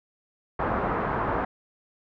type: low-pass noise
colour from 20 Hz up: white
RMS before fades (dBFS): -27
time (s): 0.59-1.45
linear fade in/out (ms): 5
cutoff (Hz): 1300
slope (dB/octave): 24
effects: none